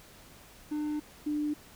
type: tone pair in turn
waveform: triangle / sine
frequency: 300 / 297.9 Hz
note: D4 / D4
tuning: +37 / +25 cents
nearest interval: unison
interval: 12 cents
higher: first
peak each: -28 / -28 dBFS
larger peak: neither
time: 0.71-1 / 1.26-1.54 s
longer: first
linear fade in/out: 10 ms
effects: pink hiss -54 dBFS RMS until 1.75 s